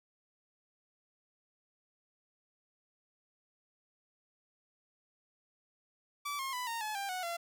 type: tone with pitch steps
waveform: sawtooth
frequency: 1156 / 1072.4 / 994.8 / 922.8 / 856.1 / 794.1 / 736.7 / 683.4 Hz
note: D6 / C6 / B5 / A#5 / A5 / G5 / F#5 / F5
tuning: -28 / +42 / +12 / -18 / -48 / +22 / -8 / -38 cents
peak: -32 dBFS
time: 6.25-7.37 s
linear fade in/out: 10 ms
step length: 140 ms
effects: none